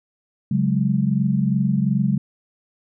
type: chord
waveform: sine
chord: C# suspended fourth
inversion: none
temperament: equal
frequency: 138.59 / 185 / 207.7 Hz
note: C#3 / F#3 / G#3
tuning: 0 / 0 / 0 cents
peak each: -21 dBFS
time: 0.51-2.18 s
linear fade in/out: 5 ms
effects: none